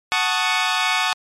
15% pulse chord, D# half-diminished seventh, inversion first, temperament equal, 740 / 880 / 1108.7 / 1244.5 Hz, F#5 / A5 / C#6 / D#6, 0 / 0 / 0 / 0 cents, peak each -17 dBFS, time 0.12-1.13 s, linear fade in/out 0 ms, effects low-pass 7000 Hz 12 dB/octave + MP3 64 kbps

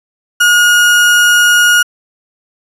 35% pulse tone, 1438 Hz, F#6, 50 cents flat, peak -4 dBFS, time 0.4-1.83 s, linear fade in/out 10 ms, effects resampled to 32000 Hz

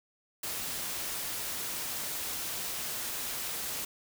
white noise, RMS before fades -36 dBFS, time 0.43-3.85 s, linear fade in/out 5 ms, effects none

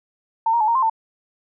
sine tone with pitch steps, 902 / 938 / 860 / 929 / 1051 / 895 Hz, A5 / A#5 / A5 / A#5 / C6 / A5, +43 / +11 / -40 / -6 / +7 / +29 cents, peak -15 dBFS, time 0.46-0.898 s, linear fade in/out 5 ms, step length 73 ms, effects none

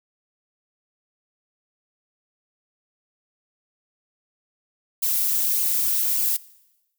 violet noise with flanger, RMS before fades -22 dBFS, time 5.02-6.37 s, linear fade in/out 10 ms, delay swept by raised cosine 0.52 to 3.72 ms, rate 1.7 Hz, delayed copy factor -0.5, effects noise-tail reverb RT60 1.0 s tail -21 dB re dry

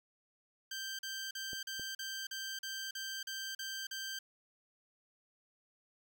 15% pulse tone bursts, 1568 Hz, G6, in tune, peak -33 dBFS, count 11, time 0.71-4.19 s, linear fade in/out 5 ms, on 280 ms, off 40 ms
clicks, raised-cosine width 2 ms, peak -36 dBFS, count 2, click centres 1.532 / 1.796 s
effects none

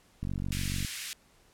click train, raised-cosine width 5 ms, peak -22 dBFS, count 30, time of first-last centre 0.23-0.848 s, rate 46.9 Hz
pink high-pass noise, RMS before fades -38 dBFS, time 0.52-1.13 s, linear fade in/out 0 ms, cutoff 1900 Hz, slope 24 dB/octave
effects pink hiss -63 dBFS RMS until 1.53 s + low-pass 12000 Hz 12 dB/octave

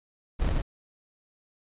brown noise with sample-and-hold, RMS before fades -25 dBFS, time 0.39-0.62 s, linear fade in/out 20 ms, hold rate 1225 Hz, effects resampled to 8000 Hz

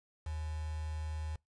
sine tone with quantisation, 77.78 Hz, D#2, in tune, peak -36 dBFS, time 0.26-1.36 s, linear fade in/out 5 ms, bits 8, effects noise-tail reverb RT60 0.2 s tail -26 dB re dry + resampled to 22050 Hz

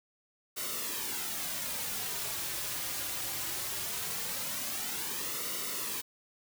white noise with flanger, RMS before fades -36 dBFS, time 0.56-6.02 s, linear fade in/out 20 ms, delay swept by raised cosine 1.2 to 4.6 ms, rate 0.2 Hz, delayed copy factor -0.6, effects none

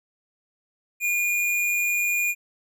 square tone, 2429 Hz, D#7, 42 cents flat, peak -22 dBFS, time 1-2.35 s, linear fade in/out 50 ms, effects none

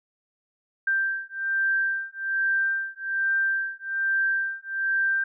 sine beating tone pair, 1574 / 1575.2 Hz, G6 / G6, +7 / +8 cents, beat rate 1.2 Hz, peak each -26 dBFS, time 0.87-5.24 s, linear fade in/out 5 ms, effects none

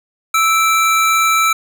square tone pair together, 1314 / 2341 Hz, E6 / D7, -6 / -6 cents, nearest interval minor seventh, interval 1000 cents, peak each -13 / -17 dBFS, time 0.34-1.53 s, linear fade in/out 5 ms, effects none

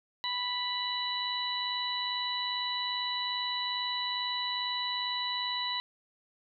harmonic tone, 987.8 Hz, B5, in tune, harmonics 1 / 2 / 3 / 4, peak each -36 / -39 / -39 / -33 dBFS, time 0.24-5.8 s, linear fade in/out 0 ms, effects none

